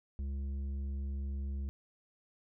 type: tone with tanh clipping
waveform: sine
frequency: 68.9 Hz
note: C#2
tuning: 10 cents flat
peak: -36 dBFS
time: 0.19-1.69 s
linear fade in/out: 0 ms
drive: 8 dB
effects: none

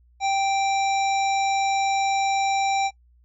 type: harmonic tone with a mistuned harmonic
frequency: 784 Hz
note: G5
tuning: in tune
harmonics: 1 / 3 / 5 / 7 / 9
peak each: -20 / -30 / -34 / -37 / -39 dBFS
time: 0.2-2.91 s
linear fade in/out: 50 ms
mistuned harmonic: 7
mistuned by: +38 cents
effects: noise-tail reverb RT60 0.1 s tail -20 dB re dry + added 60 Hz sine -54 dBFS peak until 3.24 s

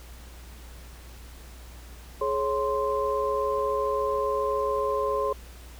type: tone cluster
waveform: sine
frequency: 421.8 / 549 / 1044 Hz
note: G#4 / C#5 / C6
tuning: +27 / -17 / -4 cents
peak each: -28 dBFS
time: 2.21-5.33 s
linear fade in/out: 5 ms
effects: added 60 Hz sine -43 dBFS peak until 5.79 s + pink hiss -50 dBFS RMS until 5.79 s

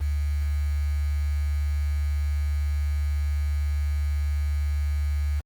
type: tone with quantisation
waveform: sine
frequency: 73 Hz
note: D2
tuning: 10 cents flat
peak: -22 dBFS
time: 0-5.41 s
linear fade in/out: 20 ms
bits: 7
effects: Opus 24 kbps

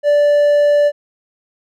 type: tone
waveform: triangle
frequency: 584 Hz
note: D5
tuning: 10 cents flat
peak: -7 dBFS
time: 0.03-0.92 s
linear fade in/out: 50 ms
effects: none

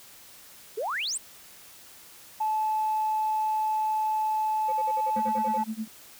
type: exponential sweep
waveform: sine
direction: up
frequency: 392 to 9320 Hz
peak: -27 dBFS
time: 0.77-1.18 s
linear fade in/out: 10 ms
type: tone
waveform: sine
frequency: 866 Hz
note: A5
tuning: 28 cents flat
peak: -23 dBFS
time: 2.4-5.64 s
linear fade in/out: 10 ms
type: tone bursts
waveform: sine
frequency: 526 Hz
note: C5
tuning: 9 cents sharp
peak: -30 dBFS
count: 10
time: 4.68-5.581 s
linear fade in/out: 10 ms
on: 46 ms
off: 49 ms
type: tone with tremolo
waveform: sine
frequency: 220 Hz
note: A3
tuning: in tune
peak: -27 dBFS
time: 5.16-5.88 s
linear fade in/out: 5 ms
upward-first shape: sine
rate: 9.6 Hz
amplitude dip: 95%
effects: tanh soft clip ceiling -19 dBFS + white hiss -50 dBFS RMS until 6.19 s

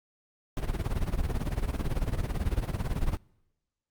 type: noise with tremolo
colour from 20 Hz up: brown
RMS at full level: -26 dBFS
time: 0.57-3.17 s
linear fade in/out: 0 ms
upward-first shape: sine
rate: 18 Hz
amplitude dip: 80%
effects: noise-tail reverb RT60 1.0 s tail -26 dB re dry + Opus 48 kbps

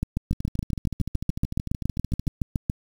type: two click trains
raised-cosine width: 5 ms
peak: -11 / -17 dBFS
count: 20 / 27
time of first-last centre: 0.03-2.699 / 0.33-2.27 s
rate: 7.12 / 13.4 Hz
effects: 7-bit

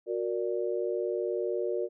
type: chord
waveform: sine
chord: Gb augmented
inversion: none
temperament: equal with one note detuned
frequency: 365.3 / 466.2 / 587.3 Hz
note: Gb4 / Bb4 / D5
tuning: -22 / 0 / 0 cents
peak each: -31 / -32 / -35 dBFS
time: 0.06-1.89 s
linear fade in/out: 50 ms
effects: none

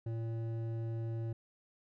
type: tone with hard clipping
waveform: sine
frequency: 114 Hz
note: A#2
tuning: 38 cents flat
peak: -37 dBFS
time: 0.06-1.33 s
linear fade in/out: 5 ms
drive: 10 dB
effects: none

